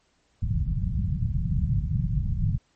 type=low-pass noise; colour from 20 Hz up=white; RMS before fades=-25 dBFS; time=0.42-2.58 s; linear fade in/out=10 ms; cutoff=170 Hz; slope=48 dB/octave; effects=pink hiss -67 dBFS RMS until 2.75 s + MP3 32 kbps